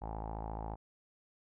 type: tone with low-pass filter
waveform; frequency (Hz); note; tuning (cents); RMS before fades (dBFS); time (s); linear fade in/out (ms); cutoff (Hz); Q
sawtooth; 54.4; A1; -19; -41; 0.01-0.76; 20; 840; 7
effects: none